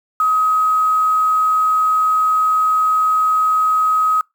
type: tone with quantisation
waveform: sine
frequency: 1266 Hz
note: D#6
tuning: 30 cents sharp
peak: -12 dBFS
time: 0.2-4.21 s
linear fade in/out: 2 ms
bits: 6
effects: noise-tail reverb RT60 0.2 s tail -26 dB re dry